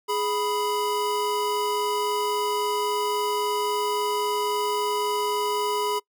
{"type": "tone pair together", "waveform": "square", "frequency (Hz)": [417.1, 987.8], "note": ["G#4", "B5"], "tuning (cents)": [7, 0], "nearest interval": "octave + minor third", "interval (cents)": 1493, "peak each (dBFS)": -27, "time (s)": [0.08, 6], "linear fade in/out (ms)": 20, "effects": ["noise-tail reverb RT60 0.1 s tail -24 dB re dry"]}